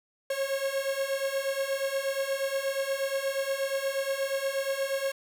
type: beating tone pair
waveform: 45% pulse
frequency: 540 / 548.4 Hz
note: C#5 / C#5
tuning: -45 / -19 cents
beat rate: 8.4 Hz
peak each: -32 / -30 dBFS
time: 0.3-5.12 s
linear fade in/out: 5 ms
effects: none